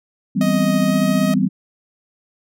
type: chord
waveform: sine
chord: C major seventh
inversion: first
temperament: equal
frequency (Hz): 164.81 / 196 / 246.9 / 261.6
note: E3 / G3 / B3 / C4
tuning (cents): 0 / 0 / 0 / 0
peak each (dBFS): -22 / -17 / -21 / -21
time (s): 0.35-1.49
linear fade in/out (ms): 20
type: tone with pitch glide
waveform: sawtooth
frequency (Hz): 625 to 629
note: D#5 to D#5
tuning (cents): +8 to +19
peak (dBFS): -18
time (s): 0.41-1.34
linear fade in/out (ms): 2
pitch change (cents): +11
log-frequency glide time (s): 0.87-0.94
effects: none